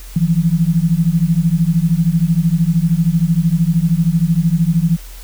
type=beating tone pair; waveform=sine; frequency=160.2 / 173.2 Hz; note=E3 / F3; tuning=-49 / -14 cents; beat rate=13 Hz; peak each=-14 dBFS; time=0.16-4.97 s; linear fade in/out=5 ms; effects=added 42 Hz sine -31 dBFS peak until 5.23 s + white hiss -40 dBFS RMS until 5.23 s